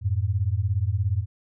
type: beating tone pair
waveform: sine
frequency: 89.7 / 106.7 Hz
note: F2 / G#2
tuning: +47 / +47 cents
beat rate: 17 Hz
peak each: -24 dBFS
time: 0.01-1.26 s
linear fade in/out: 50 ms
effects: none